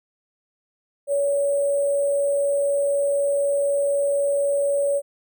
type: tone with sample-and-hold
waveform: sine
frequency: 564 Hz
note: C#5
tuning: 30 cents sharp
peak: -18 dBFS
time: 1.07-5.02 s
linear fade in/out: 50 ms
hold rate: 8820 Hz
effects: none